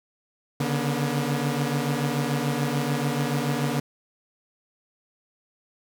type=tone cluster; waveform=sawtooth; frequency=140.5 / 147.4 / 240.4 Hz; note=C#3 / D3 / B3; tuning=+24 / +7 / -46 cents; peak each=-24 dBFS; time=0.6-3.8 s; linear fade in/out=5 ms; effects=none